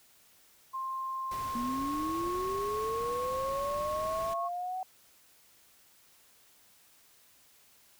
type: tone with pitch glide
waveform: sine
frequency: 1056 to 1094.5 Hz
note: C6 to C#6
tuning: +16 to -22 cents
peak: -33 dBFS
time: 0.73-4.49 s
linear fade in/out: 20 ms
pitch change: +62 cents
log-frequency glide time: 1.45-2.06 s
type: noise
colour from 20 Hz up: pink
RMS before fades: -45 dBFS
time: 1.31-4.34 s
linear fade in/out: 5 ms
type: linear sweep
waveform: sine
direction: up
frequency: 233.1 to 754 Hz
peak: -33 dBFS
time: 1.55-4.83 s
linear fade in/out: 2 ms
effects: white hiss -62 dBFS RMS until 7.99 s